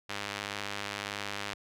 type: tone with band-pass filter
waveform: sawtooth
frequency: 101.6 Hz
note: G#2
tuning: 38 cents flat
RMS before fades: -38 dBFS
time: 0.09-1.54 s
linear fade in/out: 10 ms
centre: 2800 Hz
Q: 0.75
effects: none